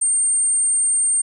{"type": "tone", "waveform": "sine", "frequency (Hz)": 8710, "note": "C#9", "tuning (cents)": -31, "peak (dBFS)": -15, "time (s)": [0.01, 1.22], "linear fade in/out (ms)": 10, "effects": []}